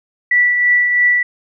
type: tone with tremolo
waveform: sine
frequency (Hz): 1960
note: B6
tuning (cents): -14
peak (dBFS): -8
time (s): 0.31-1.23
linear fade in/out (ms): 5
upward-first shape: triangle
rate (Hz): 3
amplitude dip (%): 45
effects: none